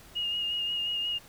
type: tone with vibrato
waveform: sine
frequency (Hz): 2854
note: F7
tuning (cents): +37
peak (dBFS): -28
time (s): 0.15-1.19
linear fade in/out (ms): 20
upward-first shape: sine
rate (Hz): 5.6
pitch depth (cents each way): 23
effects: pink hiss -53 dBFS RMS until 1.28 s